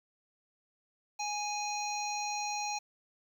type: harmonic tone with a mistuned harmonic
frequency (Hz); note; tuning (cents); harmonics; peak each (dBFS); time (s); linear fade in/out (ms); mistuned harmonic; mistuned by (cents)
830; G#5; -1; 1 / 3 / 5 / 7 / 8; -35 / -40 / -42 / -43 / -44; 1.19-2.79; 10; 7; -37
effects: 10-bit